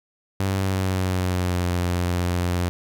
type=tone with pitch glide; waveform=sawtooth; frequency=96.5 to 88.49 Hz; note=G2 to F2; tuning=-27 to +23 cents; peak=-17 dBFS; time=0.4-2.69 s; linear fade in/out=0 ms; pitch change=-150 cents; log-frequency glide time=0.56-1.68 s; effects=none